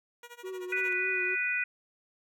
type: tone with tremolo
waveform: 10% pulse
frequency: 478.5 Hz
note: A#4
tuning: 45 cents sharp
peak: -35 dBFS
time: 0.23-0.93 s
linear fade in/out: 2 ms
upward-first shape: sine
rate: 13 Hz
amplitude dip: 90%
type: tone with vibrato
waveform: triangle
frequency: 370 Hz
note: F#4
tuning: in tune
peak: -34 dBFS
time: 0.43-1.36 s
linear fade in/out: 20 ms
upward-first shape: triangle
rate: 3.4 Hz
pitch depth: 41 cents each way
type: harmonic tone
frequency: 493.9 Hz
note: B4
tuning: in tune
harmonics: 3 / 4 / 5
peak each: -33 / -33 / -30 dBFS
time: 0.72-1.64 s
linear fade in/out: 5 ms
effects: none